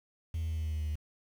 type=tone with pitch steps; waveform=triangle; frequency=81.6 / 80.76 / 79.92 / 79.09 / 78.28 / 77.47 / 76.67 / 75.87 Hz; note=E2 / E2 / D#2 / D#2 / D#2 / D#2 / D#2 / D#2; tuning=-17 / -35 / +47 / +29 / +11 / -7 / -25 / -43 cents; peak=-28 dBFS; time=0.34-0.956 s; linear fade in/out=5 ms; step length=77 ms; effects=tanh soft clip ceiling -27 dBFS + 9-bit